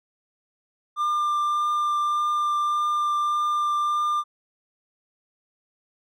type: tone with vibrato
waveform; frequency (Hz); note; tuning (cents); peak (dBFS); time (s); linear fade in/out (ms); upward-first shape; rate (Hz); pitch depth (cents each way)
triangle; 1194; D6; +28; -19; 0.96-4.24; 50; triangle; 1.7; 11
effects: none